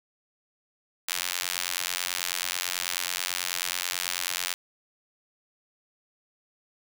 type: tone with high-pass filter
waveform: sawtooth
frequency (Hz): 89.2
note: F2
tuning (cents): +37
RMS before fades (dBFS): -31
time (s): 1.08-4.54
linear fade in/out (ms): 5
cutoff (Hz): 2500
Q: 0.58
effects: none